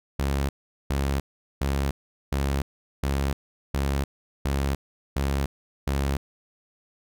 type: tone bursts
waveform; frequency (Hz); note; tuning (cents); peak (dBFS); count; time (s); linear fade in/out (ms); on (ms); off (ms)
sawtooth; 69.1; C#2; -5; -19; 9; 0.19-6.17; 5; 300; 410
effects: none